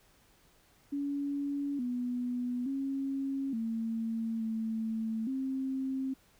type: tone with pitch steps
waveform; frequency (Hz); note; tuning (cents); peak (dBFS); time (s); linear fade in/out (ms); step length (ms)
sine; 283.3 / 246.1 / 272.3 / 226.1 / 222.6 / 265.3; C#4 / B3 / C#4 / A3 / A3 / C4; +38 / -6 / -31 / +47 / +20 / +24; -31; 0.92-6.14; 10; 870
effects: pink hiss -65 dBFS RMS until 6.39 s